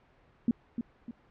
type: tone with echo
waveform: sine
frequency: 234.9 Hz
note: A#3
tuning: 13 cents sharp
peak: -21 dBFS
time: 0.48-0.51 s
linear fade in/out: 2 ms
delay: 300 ms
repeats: 2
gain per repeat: -8 dB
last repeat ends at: 1.11 s
effects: pink hiss -63 dBFS RMS until 1.3 s + low-pass 2000 Hz 12 dB/octave